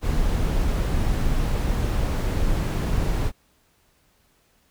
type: noise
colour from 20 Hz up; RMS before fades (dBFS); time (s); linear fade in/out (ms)
brown; -22; 0.01-3.32; 50
effects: pink hiss -63 dBFS RMS until 4.7 s